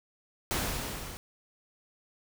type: noise with level ramp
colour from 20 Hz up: pink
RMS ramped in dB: -29 to -43 dBFS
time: 0.51-1.17 s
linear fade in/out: 0 ms
effects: none